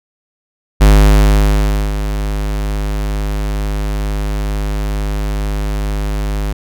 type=tone with ADSR envelope; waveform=square; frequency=51.1 Hz; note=G#1; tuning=27 cents flat; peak=-4 dBFS; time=0.8-6.53 s; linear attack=20 ms; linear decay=1100 ms; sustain=-12 dB; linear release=7 ms; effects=none